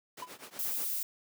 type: noise with tremolo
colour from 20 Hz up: pink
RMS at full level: -43 dBFS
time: 0.17-0.85 s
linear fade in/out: 5 ms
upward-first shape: triangle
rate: 8.2 Hz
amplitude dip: 95%
type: tone with exponential decay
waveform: triangle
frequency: 999 Hz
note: B5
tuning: 20 cents sharp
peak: -32 dBFS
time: 0.22-0.31 s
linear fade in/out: 5 ms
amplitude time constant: 19 ms
type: noise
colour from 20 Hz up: violet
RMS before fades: -34 dBFS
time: 0.59-1.03 s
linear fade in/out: 2 ms
effects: high-pass 300 Hz 12 dB/octave